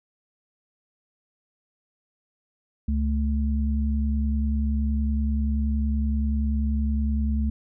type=tone pair together; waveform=sine; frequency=69.32 / 218.5 Hz; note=C#2 / A3; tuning=+1 / -12 cents; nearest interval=octave + minor sixth; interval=1987 cents; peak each=-22 / -27 dBFS; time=2.88-7.5 s; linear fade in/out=5 ms; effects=none